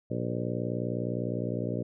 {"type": "harmonic tone with a mistuned harmonic", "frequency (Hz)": 59.8, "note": "A#1", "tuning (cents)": 45, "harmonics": [2, 3, 4, 5, 6, 7, 8, 9, 10], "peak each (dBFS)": [-34, -36, -37, -38, -39, -39, -40, -41, -41], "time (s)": [0.1, 1.83], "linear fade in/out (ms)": 10, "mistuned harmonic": 9, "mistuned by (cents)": -37, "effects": []}